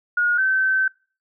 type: tone pair in turn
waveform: sine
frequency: 1439 / 1539.6 Hz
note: F#6 / G6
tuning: -49 / -32 cents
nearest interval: minor second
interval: 117 cents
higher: second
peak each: -16 dBFS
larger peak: neither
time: 0.17-0.38 / 0.38-0.88 s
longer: second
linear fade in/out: 5 ms
effects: noise-tail reverb RT60 0.4 s tail -25 dB re dry